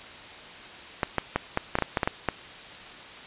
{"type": "clicks", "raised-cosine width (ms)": 0.5, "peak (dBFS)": -8, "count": 11, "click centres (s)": [1.032, 1.183, 1.36, 1.574, 1.754, 1.787, 1.823, 1.972, 2.032, 2.075, 2.287], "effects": ["white hiss -43 dBFS RMS until 3.26 s", "resampled to 8000 Hz"]}